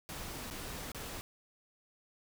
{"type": "noise with dropouts", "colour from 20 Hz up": "pink", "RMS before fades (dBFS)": -43, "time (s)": [0.09, 1.21], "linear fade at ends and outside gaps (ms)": 0, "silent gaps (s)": [[0.502, 0.51], [0.918, 0.947]], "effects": []}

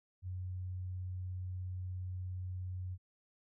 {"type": "tone", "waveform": "sine", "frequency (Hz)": 91.7, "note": "F#2", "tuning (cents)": -15, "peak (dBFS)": -38, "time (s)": [0.22, 2.98], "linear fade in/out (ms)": 50, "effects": []}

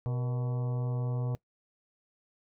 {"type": "harmonic tone with a mistuned harmonic", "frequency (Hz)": 124.9, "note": "B2", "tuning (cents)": 20, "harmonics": [1, 2, 3, 4, 5, 6, 7, 8, 9], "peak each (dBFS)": [-29, -45, -49, -43, -48, -52, -53, -55, -54], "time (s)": [0.06, 1.35], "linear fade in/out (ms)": 0, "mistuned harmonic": 4, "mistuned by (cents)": -80, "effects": ["noise-tail reverb RT60 0.1 s tail -21 dB re dry"]}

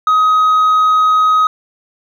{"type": "tone with hard clipping", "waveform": "triangle", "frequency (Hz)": 1261, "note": "D#6", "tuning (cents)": 23, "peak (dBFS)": -7, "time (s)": [0.07, 1.47], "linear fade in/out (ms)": 2, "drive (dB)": 1, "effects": []}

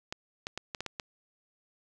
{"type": "clicks", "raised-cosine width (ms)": 0.2, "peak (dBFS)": -18, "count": 7, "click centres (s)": [0.125, 0.469, 0.576, 0.748, 0.806, 0.863, 0.998], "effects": []}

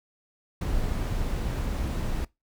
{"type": "noise", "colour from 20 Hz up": "brown", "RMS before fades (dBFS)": -28, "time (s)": [0.61, 2.25], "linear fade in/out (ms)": 5, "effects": ["noise-tail reverb RT60 0.2 s tail -22 dB re dry"]}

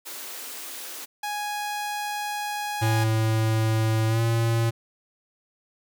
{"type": "high-pass noise", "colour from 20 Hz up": "white", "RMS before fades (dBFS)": -37, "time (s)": [0.05, 1.06], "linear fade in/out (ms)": 20, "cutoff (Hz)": 240, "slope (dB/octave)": 96}
{"type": "tone", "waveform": "sawtooth", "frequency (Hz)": 830.6, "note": "G#5", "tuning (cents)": 0, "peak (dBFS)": -24, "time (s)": [1.23, 3.04], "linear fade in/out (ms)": 5}
{"type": "tone with pitch glide", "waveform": "square", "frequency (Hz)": [110.8, 115.04], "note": ["A2", "A#2"], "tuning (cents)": [13, -22], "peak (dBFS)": -21, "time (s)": [2.81, 4.71], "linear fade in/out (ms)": 20, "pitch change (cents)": 65, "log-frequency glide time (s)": [4.08, 4.21]}
{"effects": []}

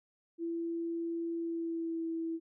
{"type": "tone with pitch glide", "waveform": "sine", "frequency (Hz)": [335.1, 328.4], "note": ["E4", "E4"], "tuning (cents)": [29, -6], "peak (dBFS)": -33, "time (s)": [0.38, 2.4], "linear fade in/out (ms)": 50, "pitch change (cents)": -35, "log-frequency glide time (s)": [1.35, 2.06], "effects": []}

